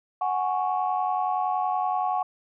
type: chord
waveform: sine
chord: F# suspended second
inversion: none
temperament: equal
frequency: 740 / 830.6 / 1108.7 Hz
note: F#5 / G#5 / C#6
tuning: 0 / 0 / 0 cents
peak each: -25 / -28 / -29 dBFS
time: 0.21-2.23 s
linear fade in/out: 5 ms
effects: tanh soft clip ceiling -14 dBFS